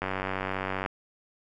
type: click train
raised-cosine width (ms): 0.5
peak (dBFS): -15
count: 81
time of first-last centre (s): 0.02-0.861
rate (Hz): 95.1
effects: none